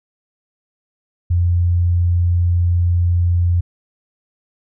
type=tone; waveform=sine; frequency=87.31 Hz; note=F2; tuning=in tune; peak=-12 dBFS; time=1.3-3.61 s; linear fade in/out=10 ms; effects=none